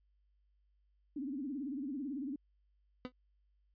sine tone with vibrato, 275.1 Hz, C#4, 13 cents flat, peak -37 dBFS, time 1.16-2.36 s, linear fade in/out 5 ms, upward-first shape sine, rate 18 Hz, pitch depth 170 cents each way
30% pulse tone with exponential decay, 251.8 Hz, B3, 34 cents sharp, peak -33 dBFS, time 3.05-3.12 s, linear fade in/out 0 ms, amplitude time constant 15 ms
effects added 50 Hz sine -70 dBFS peak until 3.74 s + resampled to 11025 Hz

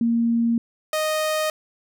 sine / sawtooth tone pair in turn, 232.5 / 620.7 Hz, A#3 / D#5, -4 / -4 cents, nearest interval octave + perfect fourth, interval 1700 cents, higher second, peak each -17 dBFS, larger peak neither, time 0.01-0.58 / 0.93-1.5 s, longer neither, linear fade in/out 2 ms, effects none

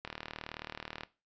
click train, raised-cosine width 0.3 ms, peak -23 dBFS, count 39, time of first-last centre 0.05-1.034 s, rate 38.6 Hz, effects noise-tail reverb RT60 0.3 s tail -18 dB re dry + resampled to 16000 Hz

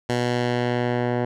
10% pulse tone with low-pass filter sweep, 122.1 Hz, B2, 19 cents flat, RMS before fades -23 dBFS, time 0.09-1.25 s, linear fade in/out 5 ms, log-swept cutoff 7400 to 1400 Hz, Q 0.74, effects none

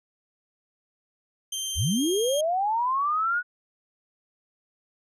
20% pulse tone with pitch glide, 3144 to 3223 Hz, G7 to G7, +4 to +47 cents, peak -23 dBFS, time 1.52-2.41 s, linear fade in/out 5 ms, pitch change +43 cents, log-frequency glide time 1.95-2.01 s
sine linear sweep, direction up, 53.5 to 1480 Hz, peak -22 dBFS, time 1.75-3.43 s, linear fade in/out 50 ms
effects none

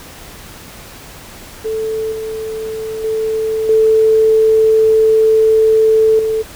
sine tone with level steps, 440 Hz, A4, in tune, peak -16 / -20 / -14 / -7 / -13 dBFS, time 1.64-6.43 s, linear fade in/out 20 ms, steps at 2.12 / 3.04 / 3.69 / 6.19 s, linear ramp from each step 2 ms, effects pink hiss -35 dBFS RMS until 6.55 s

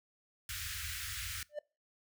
pink band-stop noise, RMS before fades -40 dBFS, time 0.49-1.43 s, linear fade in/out 2 ms, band 100 to 1400 Hz, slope 48 dB/octave
triangle tone with exponential growth, 595 Hz, D5, 22 cents sharp, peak -31 dBFS, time 1.49-1.59 s, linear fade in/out 5 ms, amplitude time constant 20 ms
effects noise-tail reverb RT60 0.3 s tail -23 dB re dry + high-pass 60 Hz 12 dB/octave

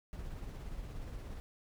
brown noise with tremolo, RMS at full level -42 dBFS, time 0.13-1.4 s, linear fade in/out 0 ms, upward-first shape sine, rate 17 Hz, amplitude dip 30%, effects none

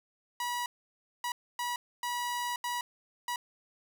sawtooth tone bursts at uneven times, 970 Hz, B5, 31 cents flat, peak -28 dBFS, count 6, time 0.4-0.66 / 1.24-1.32 / 1.59-1.76 / 2.03-2.56 / 2.64-2.81 / 3.28-3.36 s, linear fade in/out 2 ms, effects none

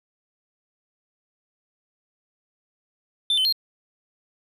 triangle tone with pitch steps, 3549 / 3054 / 4226 Hz, A7 / G7 / C8, +14 / -46 / +16 cents, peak -17 dBFS, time 3.3-3.525 s, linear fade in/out 2 ms, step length 75 ms, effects none

